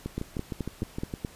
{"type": "two click trains", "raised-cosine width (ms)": 3, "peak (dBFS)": [-17, -19], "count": [6, 8], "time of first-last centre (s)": [[0.18, 1.248], [0.06, 1.139]], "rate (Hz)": [4.68, 6.49], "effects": ["pink hiss -51 dBFS RMS until 1.35 s", "resampled to 32000 Hz"]}